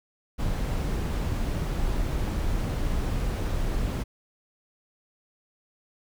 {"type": "noise", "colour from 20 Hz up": "brown", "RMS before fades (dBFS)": -27, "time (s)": [0.38, 4.04], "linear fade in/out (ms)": 20, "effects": []}